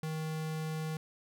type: tone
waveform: square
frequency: 157.5 Hz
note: D#3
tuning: 21 cents sharp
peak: -35 dBFS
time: 0.03-0.97 s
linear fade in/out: 2 ms
effects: none